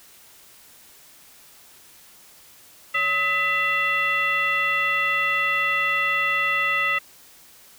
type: tone with frequency modulation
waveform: sine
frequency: 1996 Hz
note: B6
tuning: 18 cents sharp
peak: -19 dBFS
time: 2.94-6.99 s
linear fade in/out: 10 ms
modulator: 716 Hz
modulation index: 1.1
effects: white hiss -50 dBFS RMS until 7.78 s